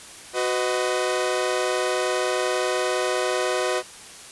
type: chord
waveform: sawtooth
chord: B major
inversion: second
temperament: equal with one note detuned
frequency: 370 / 503.4 / 622.3 Hz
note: F#4 / B4 / D#5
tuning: 0 / +33 / 0 cents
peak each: -22 / -22 / -23 dBFS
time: 0.33-3.83 s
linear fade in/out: 50 ms
effects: white hiss -42 dBFS RMS until 4.31 s + resampled to 24000 Hz